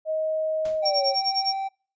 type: tone with pitch glide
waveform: sine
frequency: 629 to 550.7 Hz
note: D#5 to C#5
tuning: +19 to -11 cents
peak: -23 dBFS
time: 0.05-1.16 s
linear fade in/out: 50 ms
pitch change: -230 cents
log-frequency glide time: 0.79-1.05 s
type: noise with exponential decay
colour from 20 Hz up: pink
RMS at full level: -38 dBFS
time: 0.65-0.88 s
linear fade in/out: 5 ms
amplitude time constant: 49 ms
type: tone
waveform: triangle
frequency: 777 Hz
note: G5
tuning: 16 cents flat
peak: -24 dBFS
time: 0.82-1.69 s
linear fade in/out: 20 ms
type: tone with tremolo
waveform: sine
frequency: 5520 Hz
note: F8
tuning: 21 cents flat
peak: -20 dBFS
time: 0.85-1.55 s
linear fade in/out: 10 ms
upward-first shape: sine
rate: 9.8 Hz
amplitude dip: 100%
effects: noise-tail reverb RT60 0.4 s tail -26 dB re dry + resampled to 16000 Hz